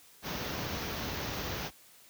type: band-stop noise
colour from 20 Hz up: pink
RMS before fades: -36 dBFS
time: 0.22-1.71 s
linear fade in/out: 50 ms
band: 6500 to 13000 Hz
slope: 96 dB/octave
effects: white hiss -58 dBFS RMS until 2.09 s + high-pass 60 Hz 12 dB/octave